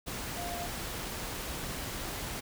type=tone in noise; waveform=sine; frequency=698.5 Hz; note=F5; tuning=in tune; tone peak=-38 dBFS; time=0.37-0.68 s; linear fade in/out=20 ms; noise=pink; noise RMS=-38 dBFS; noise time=0.06-2.41 s; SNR=-3 dB; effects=none